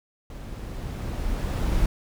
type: noise with level ramp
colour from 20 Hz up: brown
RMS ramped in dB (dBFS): -37 to -23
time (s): 0.3-1.86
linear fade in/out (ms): 2
effects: none

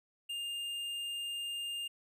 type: tone with tanh clipping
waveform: triangle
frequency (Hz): 2810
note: F7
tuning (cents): +10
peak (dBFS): -38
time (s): 0.29-1.88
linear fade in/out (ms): 10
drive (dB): 14
effects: none

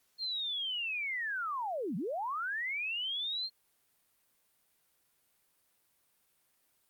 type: linear two-way sweep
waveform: sine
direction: down then up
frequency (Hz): 4256 to 155.56 to 4256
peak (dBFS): -33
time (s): 0.18-3.5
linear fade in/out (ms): 50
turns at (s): 1.96
effects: white hiss -73 dBFS RMS until 6.89 s + Opus 48 kbps

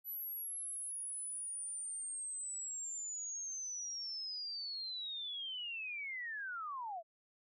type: linear sweep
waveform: sine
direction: down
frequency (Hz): 11930 to 633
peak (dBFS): -40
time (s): 0.04-7.03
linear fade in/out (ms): 50
effects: none

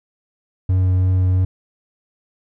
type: tone with vibrato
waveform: triangle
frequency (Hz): 92.5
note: F#2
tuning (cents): 0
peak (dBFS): -11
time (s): 0.69-1.45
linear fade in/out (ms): 5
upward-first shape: triangle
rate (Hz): 3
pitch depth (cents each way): 11
effects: none

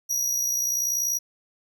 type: tone with amplitude modulation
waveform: 40% pulse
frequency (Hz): 5780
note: F#8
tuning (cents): -41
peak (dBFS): -20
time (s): 0.09-1.19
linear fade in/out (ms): 20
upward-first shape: sine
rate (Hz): 60.5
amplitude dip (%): 50
effects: none

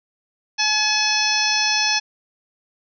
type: harmonic tone with a mistuned harmonic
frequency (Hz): 851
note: G#5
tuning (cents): +42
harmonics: 1 / 2 / 3 / 4 / 5 / 6 / 7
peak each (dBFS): -26 / -26 / -23 / -27 / -26 / -22 / -25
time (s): 0.58-2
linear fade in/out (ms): 20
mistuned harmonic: 6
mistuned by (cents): +64
effects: none

